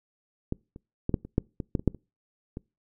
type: clicks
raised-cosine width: 3 ms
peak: -15 / -30 / -14 / -10 / -27 / -9 / -19 / -12 / -22 / -8 / -29 / -22 dBFS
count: 12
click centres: 0.524 / 0.761 / 1.094 / 1.142 / 1.25 / 1.381 / 1.602 / 1.752 / 1.795 / 1.877 / 1.947 / 2.571 s
effects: noise-tail reverb RT60 0.3 s tail -26 dB re dry